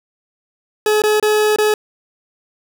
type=tone with dropouts; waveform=40% pulse; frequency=425.2 Hz; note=G#4; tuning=41 cents sharp; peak=-11 dBFS; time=0.86-1.74 s; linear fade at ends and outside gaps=2 ms; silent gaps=1.02-1.037 / 1.199-1.226 / 1.561-1.585 s; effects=none